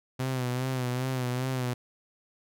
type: tone with vibrato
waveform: sawtooth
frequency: 127.4 Hz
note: C3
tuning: 46 cents flat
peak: -24 dBFS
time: 0.19-1.74 s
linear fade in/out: 10 ms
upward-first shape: sine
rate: 2.5 Hz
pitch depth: 53 cents each way
effects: none